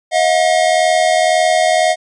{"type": "tone pair together", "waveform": "square", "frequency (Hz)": [636, 717.9], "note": ["D#5", "F5"], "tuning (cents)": [38, 48], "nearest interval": "major second", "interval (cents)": 210, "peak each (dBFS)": -14, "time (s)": [0.11, 1.96], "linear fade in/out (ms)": 50, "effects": ["resampled to 22050 Hz"]}